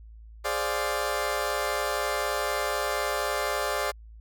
20% pulse chord, D half-diminished seventh, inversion second, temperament equal, 415.3 / 523.3 / 587.3 / 698.5 Hz, Ab4 / C5 / D5 / F5, 0 / 0 / 0 / 0 cents, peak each -28 / -28 / -25 / -29 dBFS, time 0.44-3.92 s, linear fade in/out 20 ms, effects added 55 Hz sine -44 dBFS peak until 4.2 s

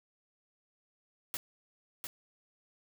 white noise with echo, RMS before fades -37 dBFS, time 1.34-1.37 s, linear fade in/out 0 ms, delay 700 ms, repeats 1, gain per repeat -4 dB, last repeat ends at 2.07 s, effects none

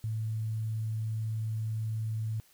sine tone with quantisation, 110.2 Hz, A2, 3 cents sharp, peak -30 dBFS, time 0.04-2.4 s, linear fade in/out 0 ms, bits 10, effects white hiss -63 dBFS RMS until 2.53 s

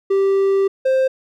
triangle tone pair in turn, 391 / 525.6 Hz, G4 / C5, -4 / +8 cents, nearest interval perfect fourth, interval 512 cents, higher second, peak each -11 dBFS, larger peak neither, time 0.1-0.68 / 0.85-1.08 s, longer first, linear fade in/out 10 ms, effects none

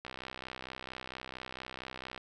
click train, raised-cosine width 0.3 ms, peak -25 dBFS, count 138, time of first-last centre 0.05-2.177 s, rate 64.4 Hz, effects none

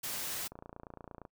white noise, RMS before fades -38 dBFS, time 0.03-0.48 s, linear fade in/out 10 ms
click train, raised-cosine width 1 ms, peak -32 dBFS, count 22, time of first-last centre 0.52-1.252 s, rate 28.7 Hz
effects noise-tail reverb RT60 0.1 s tail -26 dB re dry

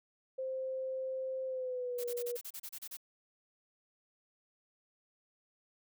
sine tone with pitch glide, 523.3 to 482.6 Hz, C5 to B4, 0 to -40 cents, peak -35 dBFS, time 0.38-2.37 s, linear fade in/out 10 ms, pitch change -140 cents, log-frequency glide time 1.46-2.06 s
blue noise bursts, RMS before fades -44 dBFS, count 11, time 1.98-2.971 s, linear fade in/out 10 ms, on 61 ms, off 32 ms
effects none

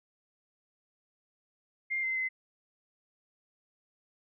sine tone with pitch steps, 2111 / 2070 / 2051 Hz, C7 / C7 / C7, +15 / -19 / -35 cents, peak -29 dBFS, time 1.9-2.29 s, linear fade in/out 20 ms, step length 130 ms, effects none

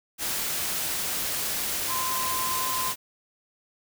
sine tone in noise, 1032 Hz, C6, 24 cents flat, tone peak -29 dBFS, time 1.87-2.94 s, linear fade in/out 50 ms, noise white, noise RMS -29 dBFS, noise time 0.18-2.96 s, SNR -3 dB, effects none

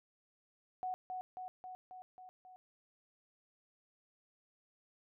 sine tone with echo, 740 Hz, F#5, in tune, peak -36 dBFS, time 0.83-0.94 s, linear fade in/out 0 ms, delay 270 ms, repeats 6, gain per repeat -3 dB, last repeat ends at 2.56 s, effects none

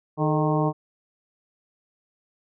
harmonic tone with a mistuned harmonic, 154 Hz, D#3, 17 cents flat, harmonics 1 / 2 / 3 / 4 / 5 / 6 / 7, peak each -23 / -26 / -28 / -29 / -30 / -31 / -31 dBFS, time 0.17-0.73 s, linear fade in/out 50 ms, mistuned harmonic 3, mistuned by -80 cents, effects none

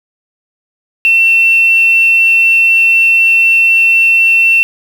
sine tone with quantisation, 2698 Hz, E7, 40 cents sharp, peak -5 dBFS, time 1.05-4.63 s, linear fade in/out 0 ms, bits 5, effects none

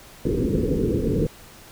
white low-pass noise, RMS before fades -22 dBFS, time 0.25-1.27 s, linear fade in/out 5 ms, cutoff 490 Hz, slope 96 dB/octave, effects pink hiss -46 dBFS RMS until 1.71 s

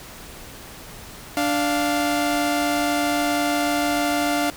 sawtooth tone pair together, 292.7 / 698.6 Hz, D4 / F5, -6 / 0 cents, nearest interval octave + minor third, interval 1506 cents, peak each -18 / -19 dBFS, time 1.37-4.5 s, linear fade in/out 0 ms, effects pink hiss -40 dBFS RMS until 4.56 s

